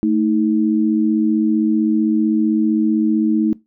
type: tone pair together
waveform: sine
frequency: 220.9 / 316.5 Hz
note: A3 / D#4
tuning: +7 / +30 cents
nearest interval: tritone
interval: 623 cents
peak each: -16 dBFS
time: 0.03-3.53 s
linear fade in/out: 0 ms
effects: noise-tail reverb RT60 0.2 s tail -20 dB re dry